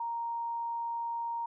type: tone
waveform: sine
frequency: 932.3 Hz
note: A#5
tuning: in tune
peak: -32 dBFS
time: 0-1.46 s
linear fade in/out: 5 ms
effects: none